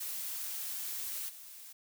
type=noise with level steps; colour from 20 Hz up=blue; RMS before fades=-39 / -50 dBFS; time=0-1.73 s; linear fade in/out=10 ms; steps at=1.28 s; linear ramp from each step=20 ms; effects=none